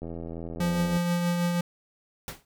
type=click train; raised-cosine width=2 ms; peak=-24 dBFS; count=80; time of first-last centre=0.02-0.97 s; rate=83.2 Hz
type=tone with tremolo; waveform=square; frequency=174.1 Hz; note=F3; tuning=5 cents flat; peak=-23 dBFS; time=0.6-1.61 s; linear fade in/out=5 ms; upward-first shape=triangle; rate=6.2 Hz; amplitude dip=35%
type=noise with exponential decay; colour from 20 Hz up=pink; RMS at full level=-32 dBFS; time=2.28-2.45 s; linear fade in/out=1 ms; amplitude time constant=36 ms
effects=none